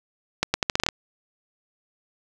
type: accelerating click train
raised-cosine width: 0.2 ms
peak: -3 dBFS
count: 9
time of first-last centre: 0.43-0.888 s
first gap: 110 ms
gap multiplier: 0.8
effects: 7-bit